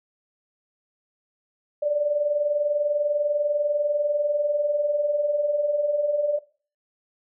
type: tone pair together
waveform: sine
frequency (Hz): 569.9 / 590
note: C#5 / D5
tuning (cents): +48 / +8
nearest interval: minor second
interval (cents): 60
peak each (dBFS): -29 / -21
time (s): 1.82-6.39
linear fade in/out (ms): 10
effects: noise-tail reverb RT60 0.4 s tail -19 dB re dry